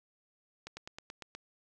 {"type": "slowing click train", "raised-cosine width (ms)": 0.2, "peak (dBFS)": -26, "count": 7, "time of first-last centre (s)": [0.67, 1.35], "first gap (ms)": 100, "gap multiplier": 1.05, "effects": []}